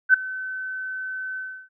sine tone with ADSR envelope, 1523 Hz, F#6, 50 cents sharp, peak -8 dBFS, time 0.09-1.69 s, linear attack 48 ms, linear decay 8 ms, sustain -20 dB, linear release 320 ms, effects none

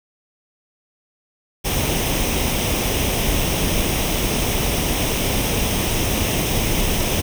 pink noise with comb filter, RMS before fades -20 dBFS, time 1.64-7.22 s, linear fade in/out 20 ms, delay 0.34 ms, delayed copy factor +0.55, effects none

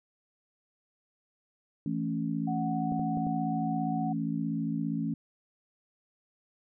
sine chord, A major, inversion second, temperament equal, 164.81 / 220 / 277.2 Hz, E3 / A3 / C#4, 0 / 0 / 0 cents, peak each -33 dBFS, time 1.86-5.14 s, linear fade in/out 2 ms
sine tone, 740 Hz, F#5, in tune, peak -33 dBFS, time 2.47-4.13 s, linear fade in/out 10 ms
clicks, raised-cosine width 2 ms, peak -28 dBFS, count 4, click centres 2.921 / 2.995 / 3.173 / 3.268 s
effects none

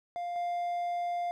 triangle tone pair in turn, 700 / 700 Hz, F5 / F5, +4 / +4 cents, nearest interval unison, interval 0 cents, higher neither, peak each -31 / -28 dBFS, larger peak second, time 0.16-0.36 / 0.36-1.31 s, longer second, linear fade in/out 0 ms, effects none

